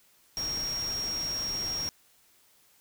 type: tone in noise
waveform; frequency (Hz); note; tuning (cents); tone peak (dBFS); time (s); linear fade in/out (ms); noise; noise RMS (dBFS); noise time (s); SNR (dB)
sine; 5588; F8; 0; -30; 0.37-1.89; 0; pink; -41; 0.37-1.89; +8
effects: white hiss -63 dBFS RMS until 2.8 s